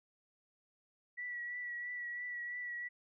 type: tone with vibrato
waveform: sine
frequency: 1945 Hz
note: B6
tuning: 27 cents flat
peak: -39 dBFS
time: 1.17-2.89 s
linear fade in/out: 20 ms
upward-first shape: triangle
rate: 3 Hz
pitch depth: 29 cents each way
effects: none